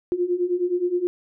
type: beating tone pair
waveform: sine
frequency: 349.2 / 358.8 Hz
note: F4 / F4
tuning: 0 / +47 cents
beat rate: 9.6 Hz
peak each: -25 / -22 dBFS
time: 0.12-1.07 s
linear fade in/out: 0 ms
effects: none